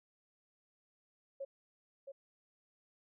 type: tone with echo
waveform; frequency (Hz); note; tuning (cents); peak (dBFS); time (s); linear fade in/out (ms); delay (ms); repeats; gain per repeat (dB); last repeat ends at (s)
sine; 548; C#5; -20; -39; 1.4-1.45; 10; 670; 1; -6; 2.12
effects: none